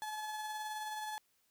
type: tone with tremolo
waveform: 35% pulse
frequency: 857 Hz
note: A5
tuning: 46 cents flat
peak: -36 dBFS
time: 0.02-1.18 s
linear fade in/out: 0 ms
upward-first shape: triangle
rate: 19 Hz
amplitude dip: 35%
effects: white hiss -75 dBFS RMS until 1.5 s